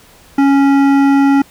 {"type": "tone with hard clipping", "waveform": "sine", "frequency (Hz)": 277.2, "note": "C#4", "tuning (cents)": 0, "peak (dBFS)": -9, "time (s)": [0.38, 1.42], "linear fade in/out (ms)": 5, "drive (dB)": 13, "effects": ["pink hiss -44 dBFS RMS until 1.5 s"]}